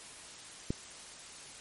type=click; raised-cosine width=3 ms; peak=-18 dBFS; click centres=0.705 s; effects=white hiss -49 dBFS RMS until 1.6 s + MP3 48 kbps